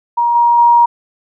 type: tone with level steps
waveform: sine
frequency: 947 Hz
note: A#5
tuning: 27 cents sharp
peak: -10 / -7 / -5 dBFS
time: 0.17-0.86 s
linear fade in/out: 10 ms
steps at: 0.35 / 0.58 s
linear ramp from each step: 5 ms
effects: none